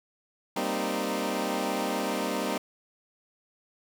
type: chord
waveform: 15% pulse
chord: C minor seventh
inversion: second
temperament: equal with one note detuned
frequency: 196 / 233.1 / 261.6 / 308.4 Hz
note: G3 / Bb3 / C4 / Eb4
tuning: 0 / 0 / 0 / -15 cents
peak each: -27 dBFS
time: 0.56-2.58 s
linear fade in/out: 5 ms
effects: none